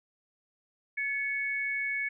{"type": "tone pair together", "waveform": "sine", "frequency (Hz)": [1714.3, 2217], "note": ["A6", "C#7"], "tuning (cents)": [-46, 0], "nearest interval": "major third", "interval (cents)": 446, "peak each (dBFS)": [-35, -30], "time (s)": [0.97, 2.09], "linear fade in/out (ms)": 10, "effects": []}